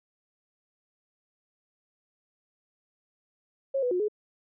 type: tone with pitch steps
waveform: sine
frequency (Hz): 543 / 494.6 / 360.9 / 421.6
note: C#5 / B4 / F#4 / G#4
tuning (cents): -36 / +3 / -43 / +26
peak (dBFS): -24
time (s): 3.74-4.084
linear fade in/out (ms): 10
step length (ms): 86
effects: none